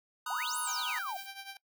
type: chord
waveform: square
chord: B major seventh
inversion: third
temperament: equal with one note detuned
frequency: 932.3 / 987.8 / 1249.6 / 1480 Hz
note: A#5 / B5 / D#6 / F#6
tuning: 0 / 0 / +7 / 0 cents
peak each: -44 / -43 / -39 / -42 dBFS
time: 0.26-0.99 s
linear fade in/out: 5 ms
type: exponential two-way sweep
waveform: sine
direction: up then down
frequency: 698 to 11510 to 698 Hz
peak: -35 dBFS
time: 0.3-1.17 s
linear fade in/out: 5 ms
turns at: 0.59 s
type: noise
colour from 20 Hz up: violet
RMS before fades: -49 dBFS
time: 0.36-1.27 s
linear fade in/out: 10 ms
type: tone with tremolo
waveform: 10% pulse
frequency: 785 Hz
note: G5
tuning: 2 cents sharp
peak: -32 dBFS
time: 0.67-1.57 s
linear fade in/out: 2 ms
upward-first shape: triangle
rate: 10 Hz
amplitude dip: 80%
effects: noise-tail reverb RT60 0.1 s tail -21 dB re dry